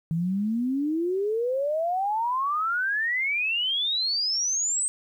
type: exponential sweep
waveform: sine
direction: up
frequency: 159.3 to 8372 Hz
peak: -23 dBFS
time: 0.11-4.88 s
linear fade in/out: 0 ms
effects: 10-bit